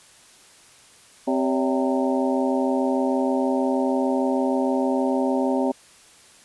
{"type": "harmonic tone with a mistuned harmonic", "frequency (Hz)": 130.4, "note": "C3", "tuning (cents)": -5, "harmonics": [2, 3, 4, 5, 6, 7], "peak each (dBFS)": [-22, -27, -26, -30, -31, -31], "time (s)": [1.27, 5.72], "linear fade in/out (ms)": 10, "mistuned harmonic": 4, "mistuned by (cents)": 140, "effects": ["white hiss -51 dBFS RMS until 6.44 s", "resampled to 24000 Hz"]}